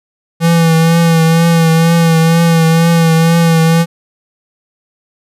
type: tone with vibrato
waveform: square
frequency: 165.2 Hz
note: E3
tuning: 4 cents sharp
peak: -7 dBFS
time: 0.4-3.86 s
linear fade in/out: 50 ms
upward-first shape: triangle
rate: 2.1 Hz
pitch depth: 39 cents each way
effects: resampled to 32000 Hz